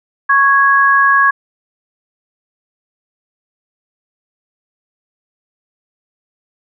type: tone pair together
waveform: sine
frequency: 1107 / 1658.6 Hz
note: C#6 / G#6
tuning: -3 / -3 cents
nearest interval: perfect fifth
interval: 700 cents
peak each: -10 dBFS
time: 0.29-1.31 s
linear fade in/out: 10 ms
effects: none